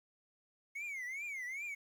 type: tone with vibrato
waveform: triangle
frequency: 2169 Hz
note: C#7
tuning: 38 cents flat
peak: -38 dBFS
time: 0.75-1.75 s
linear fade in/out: 10 ms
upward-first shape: triangle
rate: 2.5 Hz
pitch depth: 210 cents each way
effects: 11-bit